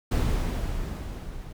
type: noise with level ramp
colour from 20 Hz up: brown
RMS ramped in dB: -22 to -40 dBFS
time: 0.11-1.53 s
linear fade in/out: 10 ms
effects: none